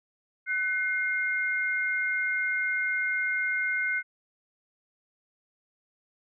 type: tone pair together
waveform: sine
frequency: 1500 / 2124 Hz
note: F#6 / C7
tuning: +23 / +25 cents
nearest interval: tritone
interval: 602 cents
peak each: -28 dBFS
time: 0.46-4.03 s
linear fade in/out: 50 ms
effects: none